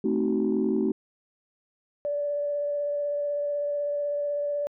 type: chord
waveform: sine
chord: A diminished seventh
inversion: none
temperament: equal with one note detuned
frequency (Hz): 220 / 261.6 / 311.1 / 377.3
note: A3 / C4 / Eb4 / Gb4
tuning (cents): 0 / 0 / 0 / +34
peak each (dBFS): -26 / -28 / -28 / -26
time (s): 0.04-0.92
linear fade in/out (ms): 5
type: tone with vibrato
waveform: sine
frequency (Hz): 580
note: D5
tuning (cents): -22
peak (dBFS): -25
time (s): 2.05-4.67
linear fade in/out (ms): 0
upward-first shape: sine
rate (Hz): 16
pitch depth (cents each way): 12
effects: tanh soft clip ceiling -15 dBFS